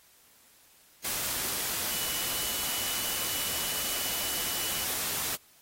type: tone in noise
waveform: sine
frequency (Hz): 2960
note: F#7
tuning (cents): 0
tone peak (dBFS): -40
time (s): 1.9-4.85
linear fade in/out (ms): 10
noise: white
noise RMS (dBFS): -32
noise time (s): 1.04-5.36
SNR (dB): -11
effects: white hiss -60 dBFS RMS until 5.61 s + AAC 48 kbps